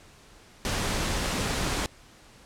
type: noise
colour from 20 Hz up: pink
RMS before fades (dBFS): -28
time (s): 0.65-1.86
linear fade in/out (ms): 0
effects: pink hiss -53 dBFS RMS until 2.45 s + low-pass 9000 Hz 12 dB/octave